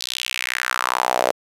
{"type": "tone with high-pass filter sweep", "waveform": "sawtooth", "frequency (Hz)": 62.5, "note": "B1", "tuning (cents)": 21, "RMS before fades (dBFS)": -23, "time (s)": [0, 1.32], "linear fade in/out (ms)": 10, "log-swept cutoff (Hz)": [4300, 550], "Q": 3.3, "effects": ["resampled to 32000 Hz", "7-bit"]}